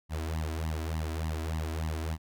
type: tone with flanger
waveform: sawtooth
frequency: 79.3 Hz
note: D#2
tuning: 33 cents sharp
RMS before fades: -33 dBFS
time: 0.09-2.18 s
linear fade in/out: 50 ms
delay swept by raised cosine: 0.99 to 3.09 ms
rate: 3.4 Hz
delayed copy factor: +1
effects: none